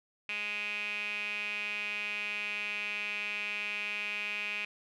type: tone with band-pass filter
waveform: sawtooth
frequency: 207.7 Hz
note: G#3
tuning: in tune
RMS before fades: -36 dBFS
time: 0.29-4.65 s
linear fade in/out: 2 ms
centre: 2500 Hz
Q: 9.7
effects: none